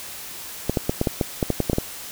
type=clicks; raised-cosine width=2 ms; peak=-6 dBFS; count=12; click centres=0.696 / 0.772 / 0.895 / 1.014 / 1.072 / 1.212 / 1.428 / 1.503 / 1.603 / 1.698 / 1.732 / 1.784 s; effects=white hiss -36 dBFS RMS until 2.11 s